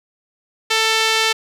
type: tone with band-pass filter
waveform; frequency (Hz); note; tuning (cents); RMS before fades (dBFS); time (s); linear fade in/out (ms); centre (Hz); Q
sawtooth; 443.6; A4; +14; -17; 0.7-1.33; 10; 3500; 0.98
effects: none